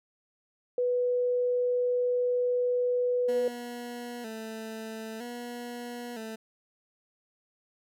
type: tone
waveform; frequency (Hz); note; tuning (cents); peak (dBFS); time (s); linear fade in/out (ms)
sine; 493.2; B4; -2; -24; 0.78-3.48; 2
type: tone with vibrato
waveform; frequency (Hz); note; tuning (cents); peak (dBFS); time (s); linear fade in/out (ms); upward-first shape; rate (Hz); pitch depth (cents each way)
20% pulse; 231; A#3; -16; -32; 3.28-6.36; 10; square; 0.52; 74
effects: none